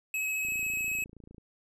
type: tone with vibrato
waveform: square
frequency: 2565 Hz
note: E7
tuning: 48 cents flat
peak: -30 dBFS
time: 0.14-1.04 s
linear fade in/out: 2 ms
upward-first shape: triangle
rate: 14 Hz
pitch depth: 15 cents each way
type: click train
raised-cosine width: 3 ms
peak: -37 dBFS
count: 27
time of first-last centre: 0.45-1.382 s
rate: 27.9 Hz
effects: none